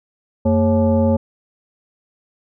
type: tone with frequency modulation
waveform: sine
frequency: 227.8 Hz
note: A#3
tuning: 40 cents flat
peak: -12 dBFS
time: 0.45-1.17 s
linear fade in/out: 10 ms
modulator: 318 Hz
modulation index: 1.2
effects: none